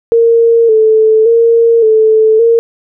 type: tone with vibrato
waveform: sine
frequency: 449.8 Hz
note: A4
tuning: 38 cents sharp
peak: -4 dBFS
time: 0.12-2.59 s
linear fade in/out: 0 ms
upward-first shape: square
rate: 0.88 Hz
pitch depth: 46 cents each way
effects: none